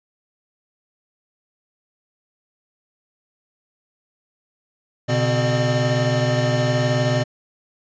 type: tone cluster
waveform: square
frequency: 123 / 142.1 / 254.5 / 602 Hz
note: B2 / C#3 / C4 / D5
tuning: -7 / +43 / -48 / +43 cents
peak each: -21 / -26 / -27 / -23 dBFS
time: 5.08-7.24 s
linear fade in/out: 20 ms
effects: resampled to 16000 Hz